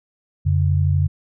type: tone pair together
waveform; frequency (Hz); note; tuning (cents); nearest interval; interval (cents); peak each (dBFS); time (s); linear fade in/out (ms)
sine; 89.3 / 141.6; F2 / C#3; +39 / +37; minor sixth; 798; -16 / -19; 0.45-1.08; 20
effects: none